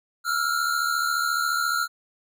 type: tone pair together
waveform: square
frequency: 1338 / 1412.3 Hz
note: E6 / F6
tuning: +25 / +19 cents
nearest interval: minor second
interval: 94 cents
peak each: -27 / -25 dBFS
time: 0.24-1.88 s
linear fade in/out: 50 ms
effects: none